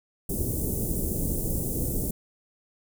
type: band-stop noise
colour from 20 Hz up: pink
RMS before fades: -28 dBFS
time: 0.29-2.11 s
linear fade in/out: 5 ms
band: 450 to 8900 Hz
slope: 24 dB/octave
effects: none